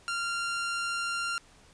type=tone; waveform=sawtooth; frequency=1387 Hz; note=F6; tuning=12 cents flat; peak=-26 dBFS; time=0.08-1.38 s; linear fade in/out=0 ms; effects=pink hiss -58 dBFS RMS until 1.73 s + resampled to 22050 Hz